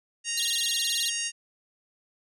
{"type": "harmonic tone", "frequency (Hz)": 932.3, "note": "A#5", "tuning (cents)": 0, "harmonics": [2, 3, 4, 5, 6, 7, 8, 9, 10], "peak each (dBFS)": [-39, -33, -42, -39, -37, -33, -45, -40, -37], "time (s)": [0.24, 1.32], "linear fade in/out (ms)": 50}
{"type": "tone with vibrato", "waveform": "square", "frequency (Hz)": 3700, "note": "A#7", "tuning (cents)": -14, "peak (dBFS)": -28, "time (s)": [0.37, 1.1], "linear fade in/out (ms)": 5, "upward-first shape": "sine", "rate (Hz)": 19, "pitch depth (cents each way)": 260}
{"effects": []}